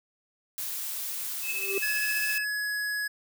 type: noise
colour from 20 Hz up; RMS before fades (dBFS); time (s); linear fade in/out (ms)
blue; -34; 0.58-2.38; 0
type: tone with tremolo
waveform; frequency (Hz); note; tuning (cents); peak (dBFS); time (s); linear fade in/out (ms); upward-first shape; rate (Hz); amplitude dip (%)
sine; 2603; E7; -22; -28; 1.42-2.45; 50; triangle; 15; 65
type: tone with exponential growth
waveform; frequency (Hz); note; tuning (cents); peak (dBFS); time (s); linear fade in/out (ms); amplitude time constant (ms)
triangle; 392; G4; 0; -23; 1.45-1.78; 2; 70
type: tone with pitch glide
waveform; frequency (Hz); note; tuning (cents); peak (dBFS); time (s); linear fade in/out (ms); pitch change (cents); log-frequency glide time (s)
square; 1695 to 1681.3; G#6 to G#6; +35 to +21; -29; 1.82-3.08; 10; -14; 2.26-2.73
effects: none